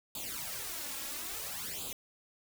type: noise with flanger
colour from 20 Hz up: white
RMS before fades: -40 dBFS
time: 0.15-1.93 s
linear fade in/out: 2 ms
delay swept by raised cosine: 0.26 to 3.66 ms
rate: 0.59 Hz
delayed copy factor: +0.85
effects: none